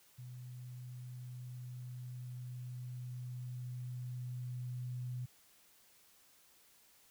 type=tone with level ramp; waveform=sine; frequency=124.5 Hz; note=B2; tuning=14 cents sharp; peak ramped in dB=-46 to -38 dBFS; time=0.18-5.26 s; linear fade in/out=10 ms; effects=white hiss -66 dBFS RMS until 7.1 s